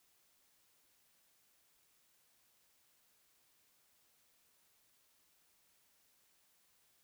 silence, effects white hiss -73 dBFS RMS until 7.03 s

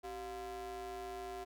square ring-modulated tone, 163 Hz, E3, 19 cents flat, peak -40 dBFS, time 0.03-1.45 s, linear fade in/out 20 ms, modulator 546 Hz, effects none

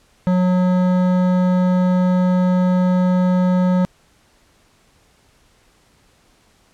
triangle tone with hard clipping, 182.1 Hz, F#3, 27 cents flat, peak -15 dBFS, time 0.27-3.85 s, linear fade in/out 0 ms, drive 17 dB, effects pink hiss -56 dBFS RMS until 6.73 s + low-pass 10000 Hz 12 dB/octave

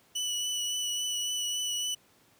25% pulse tone with vibrato, 2960 Hz, F#7, in tune, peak -26 dBFS, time 0.15-1.95 s, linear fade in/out 10 ms, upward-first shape triangle, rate 3.6 Hz, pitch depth 20 cents each way, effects pink hiss -63 dBFS RMS until 2.39 s + high-pass 100 Hz 12 dB/octave

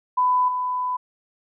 sine tone with level steps, 1000 Hz, B5, 21 cents sharp, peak -16 / -22 dBFS, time 0.17-0.97 s, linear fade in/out 10 ms, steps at 0.48 s, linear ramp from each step 5 ms, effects none

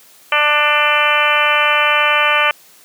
harmonic tone with a mistuned harmonic, 296.5 Hz, D4, 17 cents sharp, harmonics 2 / 3 / 4 / 5 / 6 / 7 / 8 / 9 / 10, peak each -21 / -22 / -17 / -20 / -21 / -23 / -17 / -21 / -21 dBFS, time 0.32-2.51 s, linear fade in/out 2 ms, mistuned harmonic 10, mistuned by +31 cents, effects white hiss -46 dBFS RMS until 2.84 s + high-pass 150 Hz 12 dB/octave

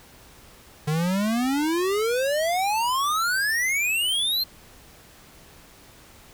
square exponential sweep, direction up, 148.3 to 4233 Hz, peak -22 dBFS, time 0.87-4.44 s, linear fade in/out 10 ms, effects pink hiss -50 dBFS RMS until 6.33 s

